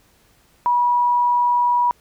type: tone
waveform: sine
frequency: 970 Hz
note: B5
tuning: 31 cents flat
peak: -14 dBFS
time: 0.66-1.91 s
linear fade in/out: 0 ms
effects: pink hiss -57 dBFS RMS until 2 s